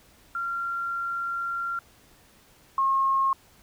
sine tone pair in turn, 1379 / 1079.1 Hz, F6 / C#6, -22 / -47 cents, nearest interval major third, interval 425 cents, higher first, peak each -27 / -20 dBFS, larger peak second, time 0.35-1.79 / 2.78-3.33 s, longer first, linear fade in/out 2 ms, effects pink hiss -57 dBFS RMS until 3.62 s

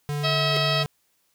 square tone, 146.2 Hz, D3, 7 cents flat, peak -26 dBFS, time 0.09-0.86 s, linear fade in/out 0 ms
harmonic tone, 644 Hz, E5, 41 cents flat, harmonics 1 / 2 / 3 / 4 / 5 / 6 / 7 / 8, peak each -27 / -29 / -32 / -31 / -29 / -30 / -32 / -32 dBFS, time 0.23-0.84 s, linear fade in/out 20 ms
square tone with exponential growth, 425.8 Hz, G#4, 43 cents sharp, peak -23 dBFS, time 0.49-0.57 s, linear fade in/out 2 ms, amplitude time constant 16 ms
effects white hiss -68 dBFS RMS until 1.34 s

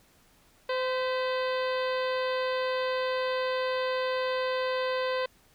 harmonic tone with a mistuned harmonic, 514 Hz, C5, 31 cents flat, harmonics 1 / 2 / 3 / 4 / 5 / 6 / 7 / 8 / 9, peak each -28 / -34 / -38 / -40 / -42 / -44 / -45 / -46 / -47 dBFS, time 0.69-5.26 s, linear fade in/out 5 ms, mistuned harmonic 4, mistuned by -63 cents, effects pink hiss -62 dBFS RMS until 5.54 s

